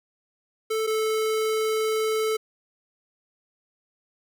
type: tone pair in turn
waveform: square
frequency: 440 / 437.2 Hz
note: A4 / A4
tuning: 0 / -11 cents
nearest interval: unison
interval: 11 cents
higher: first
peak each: -24 / -23 dBFS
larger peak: second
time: 0.7-0.87 / 0.87-2.37 s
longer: second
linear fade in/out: 10 ms
effects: none